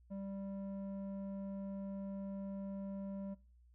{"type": "tone with low-pass filter", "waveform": "square", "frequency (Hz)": 196, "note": "G3", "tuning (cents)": 0, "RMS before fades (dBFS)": -44, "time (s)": [0.1, 3.35], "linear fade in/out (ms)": 20, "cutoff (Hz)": 580, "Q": 1.3, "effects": ["noise-tail reverb RT60 0.4 s tail -22 dB re dry", "added 60 Hz sine -62 dBFS peak until 3.74 s"]}